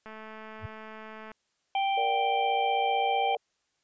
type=click train; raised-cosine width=0.5 ms; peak=-30 dBFS; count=275; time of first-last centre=0.06-1.317 s; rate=218 Hz
type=tone with exponential growth; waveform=sine; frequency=99.8 Hz; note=G2; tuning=32 cents sharp; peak=-30 dBFS; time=0.58-0.66 s; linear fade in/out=5 ms; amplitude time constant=16 ms
type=harmonic tone; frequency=784 Hz; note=G5; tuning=in tune; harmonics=1 / 3 / 4; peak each=-25 / -35 / -37 dBFS; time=1.75-3.35 s; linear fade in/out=2 ms
type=chord; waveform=sine; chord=Bb augmented; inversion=none; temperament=just; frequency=466.2 / 582.7 / 728.4 Hz; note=Bb4 / D5 / F#5; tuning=0 / -14 / -27 cents; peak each=-33 / -35 / -37 dBFS; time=1.97-3.37 s; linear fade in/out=5 ms
effects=white hiss -75 dBFS RMS until 3.83 s + resampled to 16000 Hz